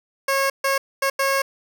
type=tone bursts at uneven times; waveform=15% pulse; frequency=545 Hz; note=C#5; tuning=29 cents flat; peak=-12 dBFS; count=4; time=0.28-0.5 / 0.64-0.78 / 1.02-1.1 / 1.19-1.42 s; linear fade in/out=5 ms; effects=none